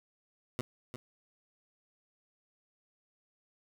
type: tone with echo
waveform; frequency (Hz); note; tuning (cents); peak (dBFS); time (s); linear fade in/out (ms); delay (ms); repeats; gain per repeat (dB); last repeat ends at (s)
15% pulse; 123.47; B2; 0; -26; 0.59-0.61; 0; 350; 1; -9; 0.96
effects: none